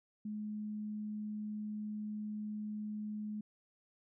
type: tone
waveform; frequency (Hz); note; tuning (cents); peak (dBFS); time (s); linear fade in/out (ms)
sine; 211.6; G#3; +33; -38; 0.25-3.41; 5
effects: none